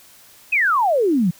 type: exponential sweep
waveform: sine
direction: down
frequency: 2637 to 161.8 Hz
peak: -14 dBFS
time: 0.52-1.31 s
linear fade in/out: 10 ms
effects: white hiss -48 dBFS RMS until 1.39 s